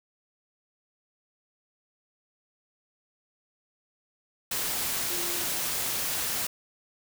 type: tone in noise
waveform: sine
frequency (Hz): 349.4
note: F4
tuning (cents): +1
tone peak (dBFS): -40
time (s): 5.1-5.44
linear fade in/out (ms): 5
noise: white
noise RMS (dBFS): -30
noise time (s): 4.51-6.47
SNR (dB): -13
effects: none